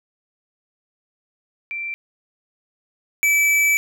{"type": "tone pair in turn", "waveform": ["sine", "square"], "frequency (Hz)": [2349, 2307], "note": ["D7", "D7"], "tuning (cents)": [0, -31], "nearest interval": "unison", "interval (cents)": 31, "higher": "first", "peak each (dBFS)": [-25, -15], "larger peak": "second", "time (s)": [[1.71, 1.94], [3.23, 3.77]], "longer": "second", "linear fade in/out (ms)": 0, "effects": []}